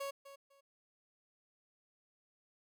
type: tone with echo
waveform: 30% pulse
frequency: 554.4 Hz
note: C#5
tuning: in tune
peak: -36 dBFS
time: 0-0.11 s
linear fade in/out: 10 ms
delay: 250 ms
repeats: 2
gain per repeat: -13 dB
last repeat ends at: 0.61 s
effects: none